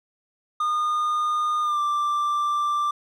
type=tone with pitch glide; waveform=triangle; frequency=1220 to 1178.4 Hz; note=D#6 to D6; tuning=-34 to +6 cents; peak=-19 dBFS; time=0.6-2.91 s; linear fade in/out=5 ms; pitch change=-60 cents; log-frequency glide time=1.62-1.8 s; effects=none